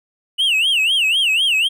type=tone with vibrato; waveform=triangle; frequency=2879 Hz; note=F#7; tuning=48 cents flat; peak=-12 dBFS; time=0.38-1.69 s; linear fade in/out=20 ms; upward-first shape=sine; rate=4 Hz; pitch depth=220 cents each way; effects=none